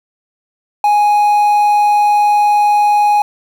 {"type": "tone with quantisation", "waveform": "triangle", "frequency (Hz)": 830.6, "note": "G#5", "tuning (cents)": 0, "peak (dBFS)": -6, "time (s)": [0.84, 3.22], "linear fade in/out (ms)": 2, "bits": 6, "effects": []}